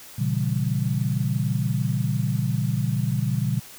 sine chord, A# diminished seventh, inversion none, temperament equal with one note detuned, 118.3 / 138.59 / 164.81 / 196 Hz, A#2 / C#3 / E3 / G3, +26 / 0 / 0 / 0 cents, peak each -25 / -25 / -29 / -29 dBFS, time 0.18-3.6 s, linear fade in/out 10 ms, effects white hiss -44 dBFS RMS until 3.78 s

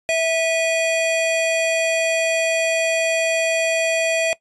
square tone pair together, 654 / 2469 Hz, E5 / D#7, -14 / -14 cents, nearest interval octave + major seventh, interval 2300 cents, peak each -19 / -22 dBFS, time 0.09-4.33 s, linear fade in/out 0 ms, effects noise-tail reverb RT60 0.1 s tail -20 dB re dry + resampled to 24000 Hz

